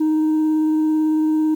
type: tone with vibrato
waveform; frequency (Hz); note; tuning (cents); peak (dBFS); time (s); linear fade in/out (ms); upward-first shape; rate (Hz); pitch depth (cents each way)
sine; 311.1; D#4; 0; -12; 0-1.55; 10; triangle; 18; 13
effects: tanh soft clip ceiling -14 dBFS + 8-bit